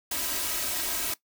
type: noise with comb filter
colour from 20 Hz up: white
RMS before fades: -30 dBFS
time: 0.11-1.14 s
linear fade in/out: 5 ms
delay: 3.1 ms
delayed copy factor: +1
effects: noise-tail reverb RT60 0.1 s tail -18 dB re dry